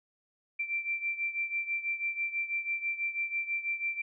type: beating tone pair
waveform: sine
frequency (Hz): 2349 / 2355.1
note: D7 / D7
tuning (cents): 0 / +4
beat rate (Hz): 6.1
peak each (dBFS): -32 / -36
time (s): 0.59-4.02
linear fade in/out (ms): 10
effects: none